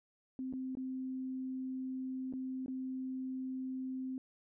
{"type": "tone with dropouts", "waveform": "sine", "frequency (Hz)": 260, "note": "C4", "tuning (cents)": -11, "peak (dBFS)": -37, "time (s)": [0.39, 4.18], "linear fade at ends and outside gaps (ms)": 1, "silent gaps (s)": [[0.527, 0.536], [0.752, 0.771], [2.326, 2.336], [2.661, 2.681]], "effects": []}